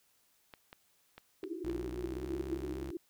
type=clicks; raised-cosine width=0.3 ms; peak=-32 dBFS; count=5; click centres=0.538 / 0.729 / 1.18 / 1.439 / 1.699 s
type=band-pass noise; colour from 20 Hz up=white; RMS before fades=-40 dBFS; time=1.43-2.97 s; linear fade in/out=2 ms; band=320 to 370 Hz; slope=96 dB/octave
type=tone with pitch glide; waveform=sawtooth; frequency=61 to 66.91 Hz; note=B1 to C2; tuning=-21 to +39 cents; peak=-38 dBFS; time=1.64-2.91 s; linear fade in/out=5 ms; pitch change=+160 cents; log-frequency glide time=2.02-2.29 s
effects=white hiss -71 dBFS RMS until 3.09 s